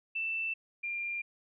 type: tone pair in turn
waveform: sine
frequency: 2662 / 2392 Hz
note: E7 / D7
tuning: +16 / +31 cents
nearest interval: major second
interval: 185 cents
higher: first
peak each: -31 / -33 dBFS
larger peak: first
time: 0.15-0.54 / 0.83-1.22 s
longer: neither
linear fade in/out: 10 ms
effects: none